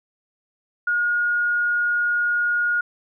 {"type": "tone", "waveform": "sine", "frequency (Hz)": 1435, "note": "F6", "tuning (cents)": 47, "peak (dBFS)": -18, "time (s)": [0.87, 2.81], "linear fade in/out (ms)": 5, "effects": []}